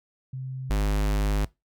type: tone pair in turn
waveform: sine / square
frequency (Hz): 130.81 / 51.05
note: C3 / G#1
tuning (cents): 0 / -29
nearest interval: octave + major third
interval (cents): 1629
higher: first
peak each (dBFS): -31 / -22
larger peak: second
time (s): 0.33-0.7 / 0.7-1.45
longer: second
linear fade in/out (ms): 5
effects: noise-tail reverb RT60 0.2 s tail -21 dB re dry